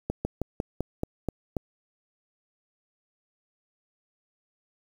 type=slowing click train; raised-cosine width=2 ms; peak=-14 dBFS; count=8; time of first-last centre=0.1-1.567 s; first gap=150 ms; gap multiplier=1.11; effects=8-bit